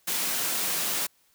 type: high-pass noise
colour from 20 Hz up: white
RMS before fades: -28 dBFS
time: 0.07-1.07 s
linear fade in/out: 10 ms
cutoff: 140 Hz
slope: 96 dB/octave
effects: white hiss -65 dBFS RMS until 1.34 s